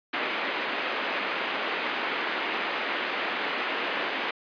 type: band-pass noise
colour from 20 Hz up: white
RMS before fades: -30 dBFS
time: 0.13-4.31 s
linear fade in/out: 5 ms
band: 250 to 2800 Hz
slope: 24 dB/octave
effects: resampled to 11025 Hz